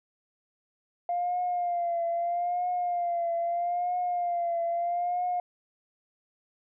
sine tone with vibrato, 698.5 Hz, F5, in tune, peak -25 dBFS, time 1.09-5.4 s, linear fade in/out 2 ms, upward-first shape triangle, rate 0.78 Hz, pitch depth 55 cents each way, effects tanh soft clip ceiling -21 dBFS

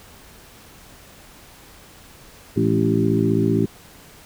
harmonic tone with a mistuned harmonic, 55.4 Hz, A1, 13 cents sharp, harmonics 2 / 3 / 4 / 5 / 6 / 7, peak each -23 / -23 / -23 / -23 / -23 / -23 dBFS, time 2.56-3.66 s, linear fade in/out 10 ms, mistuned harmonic 4, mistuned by -61 cents, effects pink hiss -46 dBFS RMS until 4.25 s

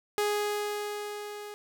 sawtooth tone with level ramp, 415.3 Hz, G#4, in tune, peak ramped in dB -21 to -36 dBFS, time 0.18-1.54 s, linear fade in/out 0 ms, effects none

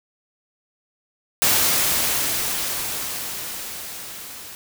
white noise with level ramp, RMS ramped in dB -17 to -38 dBFS, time 1.42-4.55 s, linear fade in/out 0 ms, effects none

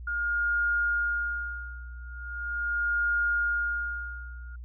sine tone with tremolo, 1419 Hz, F6, 27 cents sharp, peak -23 dBFS, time 0.07-4.56 s, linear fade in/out 5 ms, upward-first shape sine, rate 0.4 Hz, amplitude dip 95%, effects added 60 Hz sine -38 dBFS peak until 4.64 s

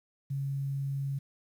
sine tone with quantisation, 138.1 Hz, C#3, 6 cents flat, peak -30 dBFS, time 0.3-1.19 s, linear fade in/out 10 ms, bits 10, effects none

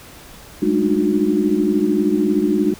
sine tone cluster, 198.1 / 214.6 / 293.1 / 306.2 / 363.3 Hz, G3 / A3 / D4 / D#4 / F#4, +18 / -43 / -3 / -28 / -32 cents, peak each -23 / -21 / -24 / -18 / -20 dBFS, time 0.62-2.74 s, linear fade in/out 5 ms, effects pink hiss -41 dBFS RMS until 2.79 s

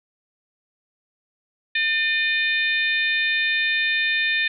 harmonic tone with a mistuned harmonic, 600 Hz, D5, 37 cents sharp, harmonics 3 / 4 / 5 / 6 / 7, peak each -22 / -23 / -35 / -26 / -37 dBFS, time 1.75-4.48 s, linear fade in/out 5 ms, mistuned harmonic 4, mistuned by +32 cents, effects none

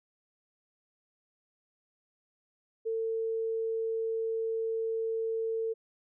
sine tone, 450 Hz, A4, 39 cents sharp, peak -29 dBFS, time 2.85-5.74 s, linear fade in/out 20 ms, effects none

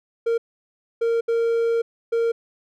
triangle tone bursts at uneven times, 462.2 Hz, A#4, 15 cents flat, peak -16 dBFS, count 4, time 0.26-0.38 / 1.01-1.21 / 1.28-1.82 / 2.12-2.32 s, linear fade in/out 10 ms, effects none

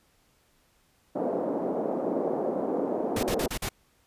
white band-pass noise, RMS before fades -29 dBFS, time 1.15-3.48 s, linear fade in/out 10 ms, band 220 to 620 Hz, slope 24 dB/octave
pink noise bursts, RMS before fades -31 dBFS, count 5, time 3.16-3.691 s, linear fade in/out 5 ms, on 71 ms, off 44 ms
effects pink hiss -66 dBFS RMS until 4.06 s + resampled to 32000 Hz

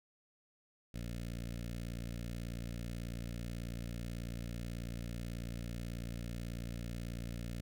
15% pulse tone with notch filter, 58.27 Hz, A#1, in tune, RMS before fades -42 dBFS, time 0.94-7.61 s, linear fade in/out 5 ms, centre 960 Hz, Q 0.72, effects none

